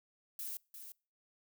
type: noise with echo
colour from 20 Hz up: violet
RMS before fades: -42 dBFS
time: 0.39-0.57 s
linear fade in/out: 2 ms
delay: 350 ms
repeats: 1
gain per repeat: -8 dB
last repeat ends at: 0.92 s
effects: noise-tail reverb RT60 0.4 s tail -26 dB re dry